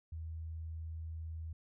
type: tone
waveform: sine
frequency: 80.7 Hz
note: E2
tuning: 36 cents flat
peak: -40 dBFS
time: 0.12-1.53 s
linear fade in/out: 5 ms
effects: none